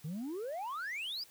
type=exponential sweep; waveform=sine; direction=up; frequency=144 to 5120 Hz; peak=-34 dBFS; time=0.04-1.24 s; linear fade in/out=10 ms; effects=tanh soft clip ceiling -36 dBFS + white hiss -60 dBFS RMS until 1.3 s